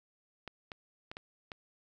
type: clicks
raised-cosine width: 0.3 ms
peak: -26 dBFS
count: 5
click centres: 0.477 / 0.718 / 1.115 / 1.169 / 1.518 s
effects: none